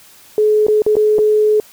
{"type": "tone with dropouts", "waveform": "sine", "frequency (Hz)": 426.2, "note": "G#4", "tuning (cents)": 45, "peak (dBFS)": -9, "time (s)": [0.38, 1.6], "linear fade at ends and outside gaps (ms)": 1, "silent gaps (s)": [[0.667, 0.683], [0.82, 0.864], [0.955, 0.967], [1.184, 1.189]], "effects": ["white hiss -44 dBFS RMS until 1.72 s"]}